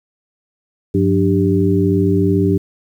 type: harmonic tone with a mistuned harmonic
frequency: 98 Hz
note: G2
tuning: in tune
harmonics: 1 / 2 / 3 / 4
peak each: -17 / -17 / -17 / -17 dBFS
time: 0.94-2.58 s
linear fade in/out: 10 ms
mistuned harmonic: 2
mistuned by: -140 cents
effects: 8-bit